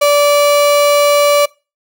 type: tone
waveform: 35% pulse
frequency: 580 Hz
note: D5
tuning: 22 cents flat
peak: -6 dBFS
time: 0.01-1.46 s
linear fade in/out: 10 ms
effects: noise-tail reverb RT60 0.3 s tail -24 dB re dry